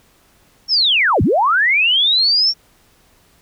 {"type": "linear two-way sweep", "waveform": "sine", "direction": "down then up", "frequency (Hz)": [5570, 65.41, 5570], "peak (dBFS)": -11, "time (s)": [0.68, 2.54], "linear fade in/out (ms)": 50, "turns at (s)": 1.22, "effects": ["pink hiss -54 dBFS RMS until 3.41 s"]}